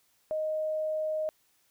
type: tone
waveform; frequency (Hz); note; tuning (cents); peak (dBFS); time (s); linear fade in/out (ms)
sine; 622.3; D#5; 0; -28; 0.31-1.29; 0
effects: white hiss -69 dBFS RMS until 1.7 s